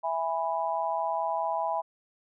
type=chord; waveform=sine; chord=E major; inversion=none; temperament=just; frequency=659.3 / 824.1 / 988.9 Hz; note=E5 / G#5 / B5; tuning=0 / -14 / +2 cents; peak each=-31 dBFS; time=0.03-1.82 s; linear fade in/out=20 ms; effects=none